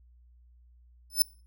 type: tone with exponential growth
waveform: 10% pulse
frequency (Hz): 5274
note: E8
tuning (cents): 0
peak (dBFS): -10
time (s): 1.1-1.22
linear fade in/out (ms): 1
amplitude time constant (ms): 24
effects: noise-tail reverb RT60 0.4 s tail -25 dB re dry + added 60 Hz sine -55 dBFS peak until 1.46 s